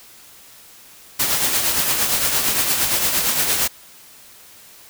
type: noise with tremolo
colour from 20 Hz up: white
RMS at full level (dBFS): -17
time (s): 1.19-3.68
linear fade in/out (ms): 10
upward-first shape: triangle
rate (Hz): 8.7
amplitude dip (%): 50
effects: white hiss -45 dBFS RMS until 4.89 s